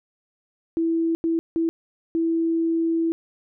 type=tone bursts at uneven times; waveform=sine; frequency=329.6 Hz; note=E4; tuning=in tune; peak=-19 dBFS; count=4; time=0.77-1.15 / 1.24-1.39 / 1.56-1.69 / 2.15-3.12 s; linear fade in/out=0 ms; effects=none